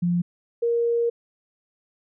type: tone pair in turn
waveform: sine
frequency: 174.61 / 469 Hz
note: F3 / A#4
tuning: 0 / +11 cents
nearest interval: octave + perfect fourth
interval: 1711 cents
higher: second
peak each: -19 dBFS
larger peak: neither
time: 0.02-0.22 / 0.62-1.1 s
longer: second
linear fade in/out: 10 ms
effects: none